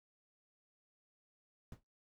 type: noise with exponential decay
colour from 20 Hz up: brown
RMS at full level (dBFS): -45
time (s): 1.72-1.83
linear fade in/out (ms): 2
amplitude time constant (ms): 22
effects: noise-tail reverb RT60 0.2 s tail -21 dB re dry